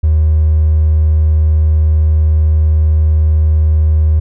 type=tone with hard clipping; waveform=triangle; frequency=77.78 Hz; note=D#2; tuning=in tune; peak=-7 dBFS; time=0.03-4.2 s; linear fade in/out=10 ms; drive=3 dB; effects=none